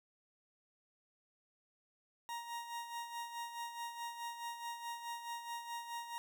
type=tone with tremolo; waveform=40% pulse; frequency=939 Hz; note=A#5; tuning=12 cents sharp; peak=-39 dBFS; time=2.29-6.18 s; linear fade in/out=0 ms; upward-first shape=sine; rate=4.7 Hz; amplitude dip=60%; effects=none